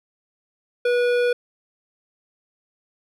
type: tone with hard clipping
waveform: triangle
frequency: 486.6 Hz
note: B4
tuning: 26 cents flat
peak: -19 dBFS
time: 0.85-1.33 s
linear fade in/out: 5 ms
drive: 17 dB
effects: none